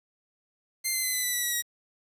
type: tone with pitch steps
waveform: 5% pulse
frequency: 2093 / 2065 / 2038 / 2011 / 1984.7 / 1958.5 / 1932.6 / 1907.1 Hz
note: C7 / C7 / C7 / B6 / B6 / B6 / B6 / A#6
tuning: 0 / -23 / -46 / +31 / +8 / -15 / -38 / +39 cents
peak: -16 dBFS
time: 0.84-1.624 s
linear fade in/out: 20 ms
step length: 98 ms
effects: resampled to 32000 Hz + 9-bit